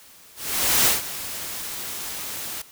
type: noise with ADSR envelope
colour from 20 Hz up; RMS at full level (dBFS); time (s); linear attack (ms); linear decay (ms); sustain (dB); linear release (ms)
white; -17; 0.35-2.62; 510; 150; -15; 6
effects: white hiss -49 dBFS RMS until 2.71 s